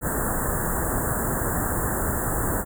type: band-stop noise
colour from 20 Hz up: pink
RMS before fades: -25 dBFS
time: 0.01-2.65 s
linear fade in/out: 50 ms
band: 1800 to 7200 Hz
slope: 96 dB/octave
effects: none